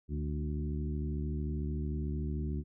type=harmonic tone with a mistuned harmonic; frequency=73.42 Hz; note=D2; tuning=in tune; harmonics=1 / 2 / 3 / 4 / 5; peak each=-34 / -38 / -41 / -44 / -46 dBFS; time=0.08-2.64 s; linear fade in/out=50 ms; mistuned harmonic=2; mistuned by=+52 cents; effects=none